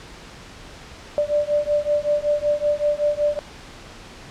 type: beating tone pair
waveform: sine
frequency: 587.3 / 592.6 Hz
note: D5 / D5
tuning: 0 / +15 cents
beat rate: 5.3 Hz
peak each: -21 dBFS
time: 1.18-3.39 s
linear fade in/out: 0 ms
effects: pink hiss -41 dBFS RMS until 4.3 s + low-pass 6000 Hz 12 dB/octave